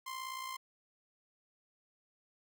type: tone with amplitude modulation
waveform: sawtooth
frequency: 1046.5 Hz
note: C6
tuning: in tune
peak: -34 dBFS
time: 0.06-0.57 s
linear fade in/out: 10 ms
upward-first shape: sine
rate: 58.5 Hz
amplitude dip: 55%
effects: none